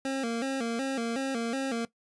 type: tone with vibrato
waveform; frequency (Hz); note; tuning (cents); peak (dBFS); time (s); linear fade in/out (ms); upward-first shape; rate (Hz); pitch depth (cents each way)
25% pulse; 249.5; B3; +18; -25; 0.05-1.85; 2; square; 2.7; 130
effects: noise-tail reverb RT60 0.1 s tail -18 dB re dry + resampled to 22050 Hz